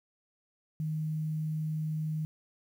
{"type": "tone with quantisation", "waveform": "sine", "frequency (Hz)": 155.56, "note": "D#3", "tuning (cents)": 0, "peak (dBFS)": -30, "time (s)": [0.8, 2.25], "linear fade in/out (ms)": 0, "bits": 10, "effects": []}